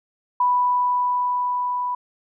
sine tone with level ramp, 987.8 Hz, B5, in tune, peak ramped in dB -15 to -22 dBFS, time 0.4-1.95 s, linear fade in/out 5 ms, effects none

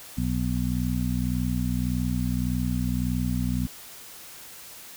harmonic tone, 61.74 Hz, B1, in tune, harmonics 1 / 2 / 3 / 4, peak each -29 / -29 / -29 / -29 dBFS, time 0.17-3.67 s, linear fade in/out 10 ms, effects white hiss -44 dBFS RMS until 4.96 s

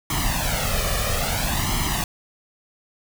pink noise with flanger, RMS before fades -23 dBFS, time 0.1-2.04 s, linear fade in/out 2 ms, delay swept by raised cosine 0.97 to 1.69 ms, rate 0.6 Hz, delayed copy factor +0.8, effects none

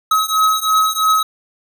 square beating tone pair, 1277 / 1280 Hz, D#6 / D#6, +45 / +49 cents, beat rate 3 Hz, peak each -17 / -16 dBFS, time 0.11-1.23 s, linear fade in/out 5 ms, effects none

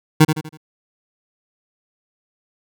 25% pulse tone with echo, 155.56 Hz, D#3, in tune, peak -3 dBFS, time 0.2-0.25 s, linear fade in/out 10 ms, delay 81 ms, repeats 4, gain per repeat -8 dB, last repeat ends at 0.574 s, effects none

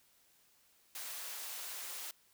white high-pass noise, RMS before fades -44 dBFS, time 0.95-2.11 s, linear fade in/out 2 ms, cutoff 570 Hz, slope 12 dB/octave, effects white hiss -69 dBFS RMS until 2.33 s

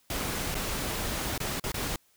pink noise with dropouts, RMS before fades -32 dBFS, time 0.1-1.96 s, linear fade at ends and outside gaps 2 ms, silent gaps 0.545-0.551 / 1.379-1.402 / 1.598-1.639 / 1.719-1.742 s, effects white hiss -66 dBFS RMS until 2.16 s

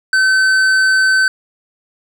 sine tone with hard clipping, 1530 Hz, G6, 42 cents flat, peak -11 dBFS, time 0.13-1.28 s, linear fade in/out 2 ms, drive 9 dB, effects none

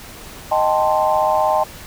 sine chord, A half-diminished seventh, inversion second, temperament equal, 622.3 / 784 / 880 / 1046.5 Hz, Eb5 / G5 / A5 / C6, 0 / 0 / 0 / 0 cents, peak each -18 / -19 / -19 / -22 dBFS, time 0.51-1.64 s, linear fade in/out 10 ms, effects pink hiss -37 dBFS RMS until 1.86 s

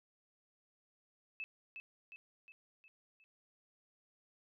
sine tone with echo, 2612 Hz, E7, 17 cents flat, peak -40 dBFS, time 1.4-1.44 s, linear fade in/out 0 ms, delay 360 ms, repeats 5, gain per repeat -5 dB, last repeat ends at 3.24 s, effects none

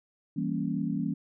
sine chord, E diminished seventh, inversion none, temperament equal, 164.81 / 196 / 233.1 / 277.2 Hz, E3 / G3 / Bb3 / Db4, 0 / 0 / 0 / 0 cents, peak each -33 dBFS, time 0.36-1.14 s, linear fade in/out 10 ms, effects none

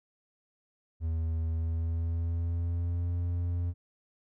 triangle tone with pitch glide, 81.2 to 87.03 Hz, E2 to F2, -26 to -6 cents, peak -26 dBFS, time 1-3.74 s, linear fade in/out 50 ms, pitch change +120 cents, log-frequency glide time 1.49-3.13 s, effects none

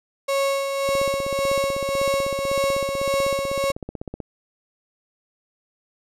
35% pulse tone with tremolo, 550 Hz, C#5, 14 cents flat, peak -17 dBFS, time 0.28-3.72 s, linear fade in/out 10 ms, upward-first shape sine, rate 1.8 Hz, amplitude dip 45%
click train, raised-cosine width 2 ms, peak -18 dBFS, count 54, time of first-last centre 0.89-4.202 s, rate 16 Hz
effects low-pass 12000 Hz 12 dB/octave

